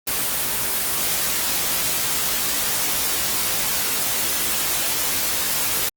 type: noise with comb filter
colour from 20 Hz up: white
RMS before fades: -22 dBFS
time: 0.07-5.89 s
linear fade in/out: 5 ms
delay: 18 ms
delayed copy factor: +0.75
effects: Opus 24 kbps